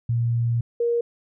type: tone pair in turn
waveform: sine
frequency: 117.6 / 471.5 Hz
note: A#2 / A#4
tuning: +16 / +20 cents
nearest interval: 2 octaves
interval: 2404 cents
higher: second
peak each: -19 dBFS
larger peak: neither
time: 0.09-0.61 / 0.8-1.01 s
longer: first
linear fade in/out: 5 ms
effects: none